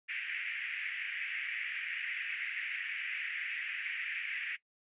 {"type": "band-pass noise", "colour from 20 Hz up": "pink", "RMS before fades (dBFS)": -39, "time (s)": [0.08, 4.57], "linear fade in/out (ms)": 20, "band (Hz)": [1800, 2600], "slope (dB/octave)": 48, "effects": ["noise-tail reverb RT60 0.1 s tail -18 dB re dry", "resampled to 8000 Hz"]}